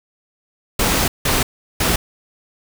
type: noise bursts at uneven times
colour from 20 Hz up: pink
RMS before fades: -17 dBFS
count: 3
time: 0.79-1.08 / 1.25-1.43 / 1.8-1.96 s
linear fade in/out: 5 ms
effects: none